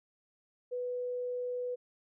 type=tone; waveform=sine; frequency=494.4 Hz; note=B4; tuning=2 cents sharp; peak=-33 dBFS; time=0.71-1.76 s; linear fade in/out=20 ms; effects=none